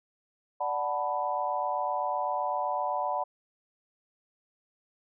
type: chord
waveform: sine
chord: B minor seventh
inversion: first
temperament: equal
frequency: 587.3 / 740 / 880 / 987.8 Hz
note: D5 / F#5 / A5 / B5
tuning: 0 / 0 / 0 / 0 cents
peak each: -34 / -32 / -34 / -32 dBFS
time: 0.6-3.24 s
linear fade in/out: 10 ms
effects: none